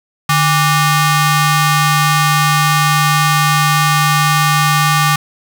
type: ring-modulated tone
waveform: sawtooth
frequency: 659.3 Hz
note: E5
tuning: in tune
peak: -3 dBFS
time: 0.29-5.16 s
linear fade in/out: 5 ms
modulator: 509 Hz
effects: none